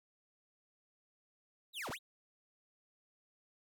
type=linear two-way sweep; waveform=45% pulse; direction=down then up; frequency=4065 to 50.6 to 4065 Hz; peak=-40 dBFS; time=1.73-1.99 s; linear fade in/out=50 ms; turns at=1.9 s; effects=none